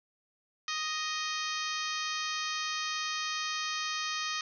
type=harmonic tone with a mistuned harmonic; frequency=622.3 Hz; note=D#5; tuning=in tune; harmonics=2 / 3 / 4 / 5 / 6 / 7 / 8 / 9 / 10; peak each=-37 / -39 / -40 / -41 / -42 / -42 / -43 / -44 / -44 dBFS; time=0.68-4.41 s; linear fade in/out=2 ms; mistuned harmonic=5; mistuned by=+27 cents; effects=none